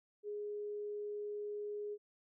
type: tone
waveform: sine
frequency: 415.3 Hz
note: G#4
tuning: in tune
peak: -39 dBFS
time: 0.23-1.98 s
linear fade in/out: 50 ms
effects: none